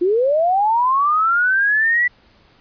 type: linear sweep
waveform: sine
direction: up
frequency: 336.7 to 1975.5 Hz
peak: -13 dBFS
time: 0.01-2.08 s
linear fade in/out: 10 ms
effects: pink hiss -53 dBFS RMS until 2.6 s + resampled to 11025 Hz